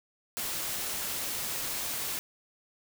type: noise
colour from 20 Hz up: white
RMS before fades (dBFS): -34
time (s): 0.37-2.19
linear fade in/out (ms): 0
effects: none

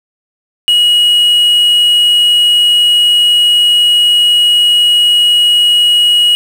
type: tone with quantisation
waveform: triangle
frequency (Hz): 2902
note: F#7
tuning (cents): -34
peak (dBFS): -4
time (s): 0.68-6.35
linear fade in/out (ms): 0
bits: 5
effects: none

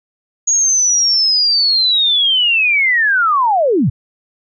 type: linear sweep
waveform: sine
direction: down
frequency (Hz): 6700 to 93.7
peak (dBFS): -10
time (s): 0.47-3.9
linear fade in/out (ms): 10
effects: none

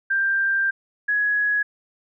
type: tone pair in turn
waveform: sine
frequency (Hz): 1583 / 1674.2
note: G6 / G#6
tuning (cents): +17 / +13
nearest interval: minor second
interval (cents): 96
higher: second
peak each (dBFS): -18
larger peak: neither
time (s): 0.1-0.71 / 1.08-1.63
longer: first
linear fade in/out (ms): 10
effects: none

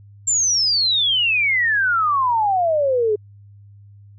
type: exponential sweep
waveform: sine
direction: down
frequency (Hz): 7450 to 409.4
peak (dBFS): -15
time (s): 0.27-3.16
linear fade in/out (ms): 10
effects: added 101 Hz sine -42 dBFS peak until 4.18 s

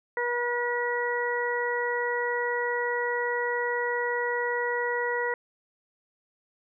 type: harmonic tone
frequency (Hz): 482.4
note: B4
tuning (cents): -41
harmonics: 1 / 2 / 3 / 4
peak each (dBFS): -29 / -32 / -35 / -30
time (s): 0.17-5.34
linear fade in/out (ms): 2
effects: none

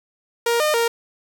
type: tone with pitch steps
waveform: sawtooth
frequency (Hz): 469.5 / 608 / 465.4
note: A#4 / D#5 / A#4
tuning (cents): +12 / -40 / -3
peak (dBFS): -13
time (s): 0.46-0.88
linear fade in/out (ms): 5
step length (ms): 140
effects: none

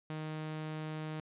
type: tone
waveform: sawtooth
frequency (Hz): 155.56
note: D#3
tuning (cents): 0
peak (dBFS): -34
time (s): 0.1-1.2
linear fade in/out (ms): 0
effects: resampled to 8000 Hz + 12-bit

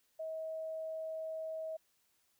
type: tone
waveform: sine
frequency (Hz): 639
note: D#5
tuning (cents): +46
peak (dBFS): -38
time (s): 0.19-1.77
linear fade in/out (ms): 10
effects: white hiss -75 dBFS RMS until 2.39 s

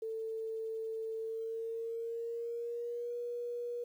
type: tone with pitch glide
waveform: sine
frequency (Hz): 445.4 to 480.1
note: A4 to B4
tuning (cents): +21 to -49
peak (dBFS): -36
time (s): 0.02-3.84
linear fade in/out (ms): 5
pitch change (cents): +130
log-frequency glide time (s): 1.15-3.16
effects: 11-bit

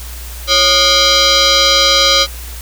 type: tone with frequency modulation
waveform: sine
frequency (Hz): 339.7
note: F4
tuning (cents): -48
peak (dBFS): -7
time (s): 0.47-2.27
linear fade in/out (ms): 50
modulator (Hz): 890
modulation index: 5.7
effects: added 60 Hz sine -26 dBFS peak until 2.61 s + white hiss -32 dBFS RMS until 2.61 s

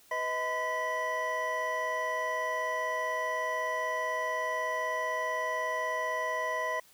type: tone cluster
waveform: triangle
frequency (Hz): 497.9 / 633 / 1010 / 1955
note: B4 / D#5 / B5 / B6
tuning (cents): +14 / +30 / +39 / -18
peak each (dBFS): -38 / -33 / -32 / -33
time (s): 0.11-6.8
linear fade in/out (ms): 5
effects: white hiss -60 dBFS RMS until 6.93 s

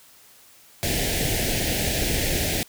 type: band-stop noise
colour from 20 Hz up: pink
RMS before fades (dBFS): -24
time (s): 0.83-2.63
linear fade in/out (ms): 0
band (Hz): 770 to 1700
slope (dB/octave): 48
effects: white hiss -52 dBFS RMS until 2.68 s

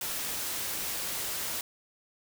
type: noise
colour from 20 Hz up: white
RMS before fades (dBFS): -34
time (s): 0.01-1.61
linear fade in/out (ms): 2
effects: none

